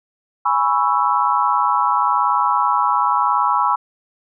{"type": "chord", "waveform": "sine", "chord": "C# minor seventh", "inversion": "second", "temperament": "equal", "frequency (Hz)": [830.6, 987.8, 1108.7, 1318.5], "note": ["G#5", "B5", "C#6", "E6"], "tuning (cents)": [0, 0, 0, 0], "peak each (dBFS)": [-21, -18, -20, -20], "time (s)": [0.45, 3.76], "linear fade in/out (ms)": 10, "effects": []}